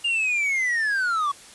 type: linear sweep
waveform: triangle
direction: down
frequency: 2832 to 1108 Hz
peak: -19 dBFS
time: 0.04-1.32 s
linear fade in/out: 10 ms
effects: white hiss -46 dBFS RMS until 1.54 s + resampled to 24000 Hz